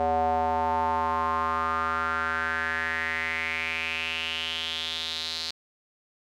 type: tone with band-pass filter sweep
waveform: square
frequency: 81.2 Hz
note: E2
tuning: 26 cents flat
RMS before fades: -28 dBFS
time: 0-5.51 s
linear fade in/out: 0 ms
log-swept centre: 680 to 4300 Hz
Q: 5.3
effects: none